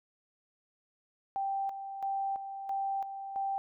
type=tone with tremolo; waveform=sine; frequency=784 Hz; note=G5; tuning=in tune; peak=-30 dBFS; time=1.36-3.58 s; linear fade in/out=0 ms; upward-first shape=square; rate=1.5 Hz; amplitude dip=60%; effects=none